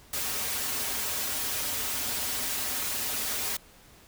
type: noise with comb filter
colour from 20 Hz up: white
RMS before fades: -31 dBFS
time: 0.13-3.57 s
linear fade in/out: 5 ms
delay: 5.9 ms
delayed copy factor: -0.8
effects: pink hiss -55 dBFS RMS until 4.07 s